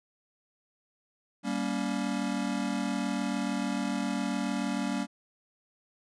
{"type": "chord", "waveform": "square", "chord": "G diminished", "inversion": "none", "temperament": "just", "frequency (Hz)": [196, 235.2, 282.2], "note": ["G3", "Bb3", "Db4"], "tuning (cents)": [0, 16, 31], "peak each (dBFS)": -34, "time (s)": [1.43, 5.07], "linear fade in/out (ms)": 50, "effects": ["resampled to 22050 Hz"]}